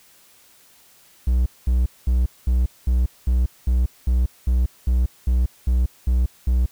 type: tone bursts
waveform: triangle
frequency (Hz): 61.74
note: B1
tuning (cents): 0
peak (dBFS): -13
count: 14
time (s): 1.27-6.66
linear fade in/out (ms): 5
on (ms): 190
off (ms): 210
effects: white hiss -53 dBFS RMS until 6.71 s